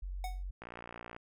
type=tone; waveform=sine; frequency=46.25 Hz; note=F#1; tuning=in tune; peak=-37 dBFS; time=0.02-0.51 s; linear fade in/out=10 ms
type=tone with exponential decay; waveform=square; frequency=740 Hz; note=F#5; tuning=in tune; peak=-36 dBFS; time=0.24-0.43 s; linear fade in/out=2 ms; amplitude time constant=41 ms
type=click train; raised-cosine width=0.5 ms; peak=-30 dBFS; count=33; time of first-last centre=0.62-1.164 s; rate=58.8 Hz
effects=none